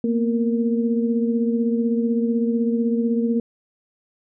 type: tone cluster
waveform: sine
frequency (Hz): 230.7 / 246.6 / 465.2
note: A#3 / B3 / A#4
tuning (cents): -18 / -2 / -4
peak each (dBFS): -19 / -27 / -25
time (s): 0.04-3.4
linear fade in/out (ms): 2
effects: none